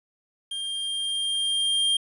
square tone with level ramp, 3200 Hz, G7, 35 cents sharp, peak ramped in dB -30 to -20 dBFS, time 0.51-1.97 s, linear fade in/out 5 ms, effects resampled to 24000 Hz + 9-bit

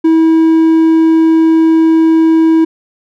triangle tone, 323.4 Hz, E4, 33 cents flat, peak -3 dBFS, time 0.04-2.65 s, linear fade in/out 10 ms, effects none

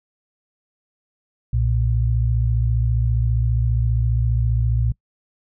sine tone pair together, 61.66 / 116.54 Hz, B1 / A#2, -2 / 0 cents, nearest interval major seventh, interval 1102 cents, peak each -19 dBFS, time 1.53-4.92 s, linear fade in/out 5 ms, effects noise-tail reverb RT60 0.1 s tail -24 dB re dry

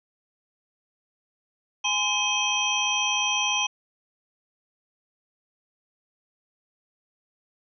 sine tone cluster, 832 / 1028 / 2538 / 3177 / 5880 Hz, G#5 / C6 / D#7 / G7 / F#8, +3 / -31 / +34 / +23 / -12 cents, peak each -31 / -32 / -27 / -26 / -30 dBFS, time 1.84-3.67 s, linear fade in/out 10 ms, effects none

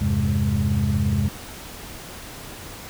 sine tone cluster, 83.1 / 100 / 131.3 / 206.2 Hz, E2 / G2 / C3 / G#3, +15 / +35 / +6 / -12 cents, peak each -23 dBFS, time 0.01-1.29 s, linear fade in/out 5 ms, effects tanh soft clip ceiling -12 dBFS + pink hiss -38 dBFS RMS until 2.89 s

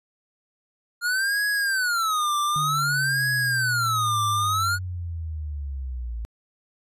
square tone with vibrato, 1403 Hz, F6, 8 cents sharp, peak -22 dBFS, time 1.01-4.79 s, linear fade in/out 50 ms, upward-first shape sine, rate 0.54 Hz, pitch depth 300 cents each way
sine linear sweep, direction down, 150 to 55 Hz, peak -28 dBFS, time 2.56-6.25 s, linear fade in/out 0 ms
effects resampled to 32000 Hz

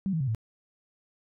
sine tone with pitch steps, 193.3 / 160.68 / 133.56 / 111.02 Hz, G3 / E3 / C3 / A2, -24 / -44 / +36 / +16 cents, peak -25 dBFS, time 0.06-0.348 s, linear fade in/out 0 ms, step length 72 ms, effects none

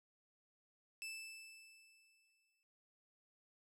sawtooth tone with exponential decay, 2637 Hz, E7, in tune, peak -40 dBFS, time 1.02-2.63 s, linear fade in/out 0 ms, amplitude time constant 350 ms, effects low-pass 12000 Hz 12 dB/octave

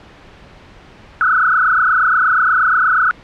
sine tone with frequency modulation, 1395 Hz, F6, 2 cents flat, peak -10 dBFS, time 1.21-3.11 s, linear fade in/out 0 ms, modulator 28.4 Hz, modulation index 4.5, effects pink hiss -41 dBFS RMS until 3.23 s + low-pass 3000 Hz 12 dB/octave

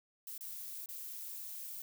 violet noise with dropouts, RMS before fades -45 dBFS, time 0.27-1.82 s, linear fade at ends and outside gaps 2 ms, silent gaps 0.379-0.408 / 0.859-0.888 s, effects none

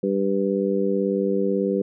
harmonic tone, 98.2 Hz, G2, 4 cents sharp, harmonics 2 / 3 / 4 / 5, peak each -24 / -28 / -24 / -25 dBFS, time 0.03-1.82 s, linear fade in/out 5 ms, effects none

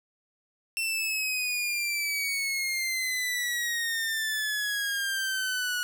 sawtooth exponential sweep, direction down, 2700 to 1456 Hz, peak -24 dBFS, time 0.77-5.83 s, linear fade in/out 0 ms, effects none

